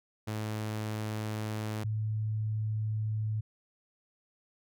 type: tone pair in turn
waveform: sawtooth / sine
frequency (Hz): 107.8 / 108.28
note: A2 / A2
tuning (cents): -35 / -27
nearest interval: unison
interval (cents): 8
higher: second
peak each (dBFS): -29 / -29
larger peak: neither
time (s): 0.27-1.84 / 1.84-3.41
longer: neither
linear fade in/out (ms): 10
effects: none